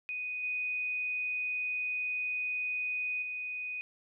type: tone with level steps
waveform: sine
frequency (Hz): 2489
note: D#7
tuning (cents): 0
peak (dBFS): -34 / -31 / -35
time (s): 0.09-3.81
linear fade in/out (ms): 0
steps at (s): 0.43 / 3.22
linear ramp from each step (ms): 5
effects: none